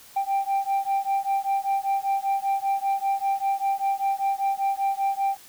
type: beating tone pair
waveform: sine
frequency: 784 / 789.1 Hz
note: G5 / G5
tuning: 0 / +11 cents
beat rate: 5.1 Hz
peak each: -23 dBFS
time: 0.16-5.37 s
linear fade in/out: 10 ms
effects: tanh soft clip ceiling -19 dBFS + white hiss -49 dBFS RMS until 5.48 s